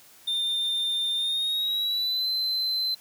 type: tone with pitch glide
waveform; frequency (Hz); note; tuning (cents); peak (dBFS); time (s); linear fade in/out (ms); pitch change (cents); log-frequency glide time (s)
triangle; 3607 to 4072; A7 to C8; +42 to -48; -23; 0.27-2.95; 10; +210; 1.15-2.28
effects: white hiss -53 dBFS RMS until 3 s + high-pass 60 Hz 12 dB/octave